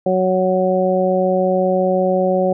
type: harmonic tone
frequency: 185.5 Hz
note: F#3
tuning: 5 cents sharp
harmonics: 1 / 2 / 3 / 4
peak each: -20 / -20 / -16 / -22 dBFS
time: 0.06-2.53 s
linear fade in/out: 5 ms
effects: none